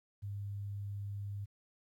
sine tone, 100.9 Hz, G#2, 49 cents flat, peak -38 dBFS, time 0.22-1.46 s, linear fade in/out 20 ms, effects 12-bit

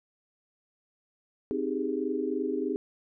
sine chord, Ab major seventh, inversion first, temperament equal, 261.6 / 311.1 / 392 / 415.3 Hz, C4 / Eb4 / G4 / Ab4, 0 / 0 / 0 / 0 cents, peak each -33 dBFS, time 1.51-2.76 s, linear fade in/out 0 ms, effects none

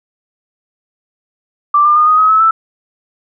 sine tone with pitch steps, 1174.7 / 1198 / 1221.8 / 1246 / 1270.7 / 1295.9 / 1321.6 Hz, D6 / D6 / D#6 / D#6 / D#6 / E6 / E6, 0 / +34 / -32 / +2 / +36 / -30 / +4 cents, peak -6 dBFS, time 1.74-2.51 s, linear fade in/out 5 ms, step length 110 ms, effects none

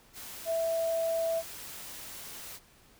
sine tone in noise, 659.3 Hz, E5, in tune, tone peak -27 dBFS, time 0.45-1.43 s, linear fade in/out 50 ms, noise white, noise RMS -44 dBFS, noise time 0.13-2.6 s, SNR +14 dB, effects pink hiss -60 dBFS RMS until 2.99 s

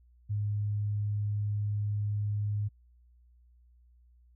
sine tone, 103.83 Hz, G#2, in tune, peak -28 dBFS, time 0.29-2.69 s, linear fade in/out 20 ms, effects added 60 Hz sine -58 dBFS peak until 4.35 s

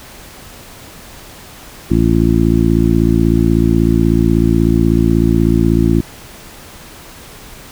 harmonic tone, 56.3 Hz, A1, 40 cents sharp, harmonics 1 / 2 / 3 / 4 / 5 / 6, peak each -16 / -16 / -16 / -16 / -16 / -16 dBFS, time 1.9-6.01 s, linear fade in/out 10 ms, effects pink hiss -36 dBFS RMS until 7.71 s

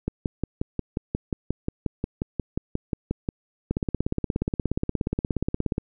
two click trains, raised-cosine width 3 ms, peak -12 / -11 dBFS, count 19 / 36, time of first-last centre 0.08-3.289 / 3.71-5.781 s, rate 5.61 / 16.9 Hz, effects none

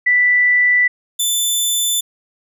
sine / 15% pulse tone pair in turn, 1975.5 / 3520 Hz, B6 / A7, 0 / 0 cents, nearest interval minor seventh, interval 1000 cents, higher second, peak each -10 / -8 dBFS, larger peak second, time 0.06-0.88 / 1.19-2.01 s, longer neither, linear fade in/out 10 ms, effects none

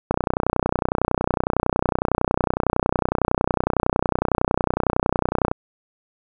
click train, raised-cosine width 1 ms, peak -4 dBFS, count 168, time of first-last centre 0.11-5.515 s, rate 30.9 Hz, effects none

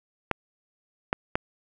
clicks, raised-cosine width 0.5 ms, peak -8 dBFS, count 3, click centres 0.313 / 1.129 / 1.355 s, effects none

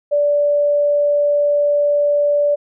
sine tone, 582 Hz, D5, 16 cents flat, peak -12 dBFS, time 0.11-2.56 s, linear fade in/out 20 ms, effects none

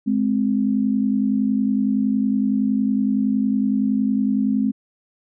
sine tone pair together, 210.8 / 261.6 Hz, G#3 / C4, +26 / 0 cents, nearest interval major third, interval 374 cents, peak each -19 / -20 dBFS, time 0.06-4.72 s, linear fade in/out 20 ms, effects none

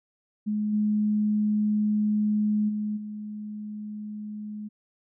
sine tone with level steps, 210.9 Hz, G#3, 27 cents sharp, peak -24 / -21 / -26 / -33 dBFS, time 0.46-4.69 s, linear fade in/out 20 ms, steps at 0.72 / 2.68 / 2.96 s, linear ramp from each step 20 ms, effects none

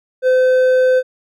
sine tone with hard clipping, 512 Hz, C5, 38 cents flat, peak -11 dBFS, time 0.22-1.03 s, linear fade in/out 50 ms, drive 5 dB, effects none

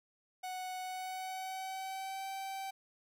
45% pulse tone with pitch glide, 740 to 774.6 Hz, F#5 to G5, 0 to -21 cents, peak -39 dBFS, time 0.43-2.71 s, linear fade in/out 10 ms, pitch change +79 cents, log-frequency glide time 0.81-2.28 s, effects none

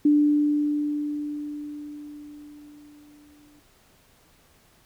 sine tone with exponential decay, 295.2 Hz, D4, 9 cents sharp, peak -14 dBFS, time 0.05-3.6 s, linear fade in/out 5 ms, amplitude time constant 770 ms, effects pink hiss -59 dBFS RMS until 4.85 s

